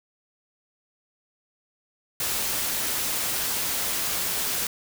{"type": "noise", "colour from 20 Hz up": "white", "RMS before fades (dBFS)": -27, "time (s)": [2.2, 4.67], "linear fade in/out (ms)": 2, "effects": []}